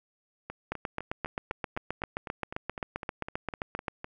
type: two click trains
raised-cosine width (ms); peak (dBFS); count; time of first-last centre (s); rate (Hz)
0.5; -16 / -22; 25 / 15; 0.72-3.882 / 0.5-4.044; 7.59 / 3.95
effects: none